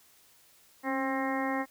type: harmonic tone with a mistuned harmonic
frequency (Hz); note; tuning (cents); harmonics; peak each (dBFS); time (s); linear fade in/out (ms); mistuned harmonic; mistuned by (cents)
265.9; C4; +28; 1 / 2 / 3 / 4 / 5 / 6 / 7 / 8; -32 / -36 / -35 / -37 / -43 / -46 / -37 / -42; 0.83-1.66; 50; 1; +33
effects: white hiss -61 dBFS RMS until 1.7 s